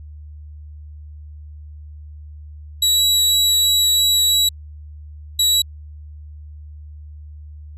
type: tone pair in turn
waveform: sawtooth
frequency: 3901 / 3901 Hz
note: B7 / B7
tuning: -22 / -22 cents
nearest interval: unison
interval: 0 cents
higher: neither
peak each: -10 dBFS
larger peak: neither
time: 2.82-4.49 / 5.39-5.62 s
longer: first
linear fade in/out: 5 ms
effects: added 75 Hz sine -34 dBFS peak until 7.77 s + resampled to 32000 Hz